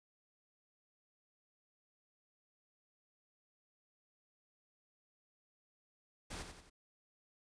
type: noise with echo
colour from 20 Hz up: pink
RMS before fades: -45 dBFS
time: 6.3-6.43 s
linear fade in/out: 10 ms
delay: 90 ms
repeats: 3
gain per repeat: -6 dB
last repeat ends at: 6.7 s
effects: resampled to 22050 Hz